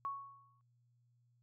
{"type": "tone with exponential decay", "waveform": "sine", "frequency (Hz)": 1108.7, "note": "C#6", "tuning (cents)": 0, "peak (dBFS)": -35, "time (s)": [0.05, 0.61], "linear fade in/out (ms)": 0, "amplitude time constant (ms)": 120, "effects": ["added 120 Hz sine -70 dBFS peak until 1.42 s"]}